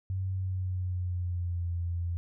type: tone with pitch glide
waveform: sine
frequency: 94.5 to 86.16 Hz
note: F#2 to F2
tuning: +37 to -23 cents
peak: -29 dBFS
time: 0.1-2.17 s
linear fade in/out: 0 ms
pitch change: -160 cents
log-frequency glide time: 0.33-1.7 s
effects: none